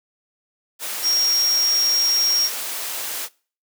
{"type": "tone in noise", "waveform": "sine", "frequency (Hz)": 5588, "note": "F8", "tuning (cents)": 0, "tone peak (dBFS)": -16, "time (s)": [1.02, 2.5], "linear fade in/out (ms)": 50, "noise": "white", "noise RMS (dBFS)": -28, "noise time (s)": [0.79, 3.29], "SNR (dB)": 9, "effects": ["noise-tail reverb RT60 0.4 s tail -23 dB re dry", "high-pass 400 Hz 12 dB/octave"]}